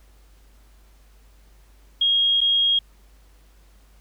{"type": "tone with dropouts", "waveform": "sine", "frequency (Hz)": 3265, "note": "G#7", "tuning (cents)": -30, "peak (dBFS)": -16, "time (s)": [2.01, 2.79], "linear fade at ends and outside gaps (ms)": 5, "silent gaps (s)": [2.407, 2.413], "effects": ["added 50 Hz sine -50 dBFS peak until 4 s", "pink hiss -60 dBFS RMS until 4 s"]}